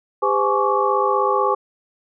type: tone cluster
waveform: sine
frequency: 401.5 / 510 / 845 / 1102 / 1158 Hz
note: G4 / C5 / G#5 / C#6 / D6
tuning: +41 / -44 / +30 / -11 / -25 cents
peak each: -22 dBFS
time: 0.22-1.55 s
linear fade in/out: 10 ms
effects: none